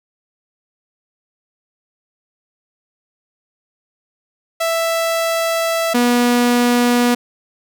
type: tone pair in turn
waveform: sawtooth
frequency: 661 / 242.5 Hz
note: E5 / B3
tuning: +5 / -31 cents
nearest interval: octave + perfect fourth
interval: 1736 cents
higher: first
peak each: -12 / -8 dBFS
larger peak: second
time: 4.6-5.94 / 5.94-7.15 s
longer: first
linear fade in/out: 10 ms
effects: none